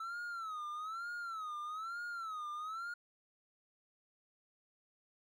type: tone with vibrato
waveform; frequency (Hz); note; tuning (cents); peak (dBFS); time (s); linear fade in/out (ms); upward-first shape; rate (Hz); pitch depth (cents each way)
triangle; 1308; E6; -14; -38; 0-2.94; 5; sine; 1.1; 150
effects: none